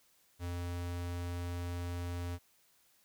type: tone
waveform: square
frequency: 87.5 Hz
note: F2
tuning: 4 cents sharp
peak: -37 dBFS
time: 0.39-2.39 s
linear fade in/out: 50 ms
effects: white hiss -69 dBFS RMS until 3.04 s